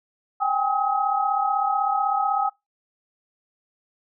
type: tone cluster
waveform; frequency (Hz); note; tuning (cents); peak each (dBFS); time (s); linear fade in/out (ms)
sine; 779 / 815 / 1271; G5 / G#5 / D#6; -11 / -33 / +36; -24; 0.4-2.5; 20
effects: noise-tail reverb RT60 0.2 s tail -24 dB re dry